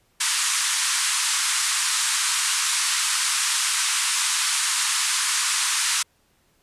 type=band-pass noise; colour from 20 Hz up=white; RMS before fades=-23 dBFS; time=0.2-6.03 s; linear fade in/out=10 ms; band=970 to 10000 Hz; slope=48 dB/octave; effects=pink hiss -64 dBFS RMS until 6.62 s + resampled to 32000 Hz